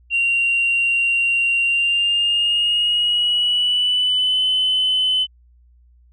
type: tone with pitch glide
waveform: sine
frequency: 2762 to 3029 Hz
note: F7 to F#7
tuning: -20 to +40 cents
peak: -14 dBFS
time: 0.1-5.27 s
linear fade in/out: 50 ms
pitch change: +160 cents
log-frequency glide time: 1.63-4.43 s
effects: tanh soft clip ceiling -11 dBFS + added 60 Hz sine -49 dBFS peak until 6.12 s